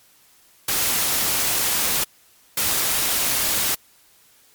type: noise bursts at uneven times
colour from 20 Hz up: white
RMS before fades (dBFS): -21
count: 2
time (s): 0.68-2.04 / 2.57-3.75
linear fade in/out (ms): 5
effects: white hiss -55 dBFS RMS until 4.54 s + MP3 96 kbps